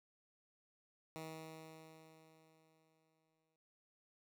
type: tone with exponential decay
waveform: 10% pulse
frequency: 159.4 Hz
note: D#3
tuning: 42 cents sharp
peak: -37 dBFS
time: 1.16-3.56 s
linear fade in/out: 0 ms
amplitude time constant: 520 ms
effects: noise-tail reverb RT60 0.9 s tail -20 dB re dry